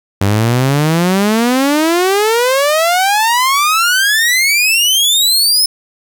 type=exponential sweep; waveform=sawtooth; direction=up; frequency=96 to 5274 Hz; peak=-6 dBFS; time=0.21-5.66 s; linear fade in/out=5 ms; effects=8-bit